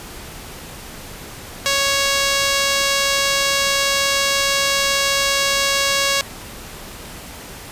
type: tone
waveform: 5% pulse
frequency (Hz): 554.4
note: C#5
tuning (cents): 0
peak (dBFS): -4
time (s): 1.66-6.21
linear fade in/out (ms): 0
effects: pink hiss -35 dBFS RMS until 7.71 s + resampled to 32000 Hz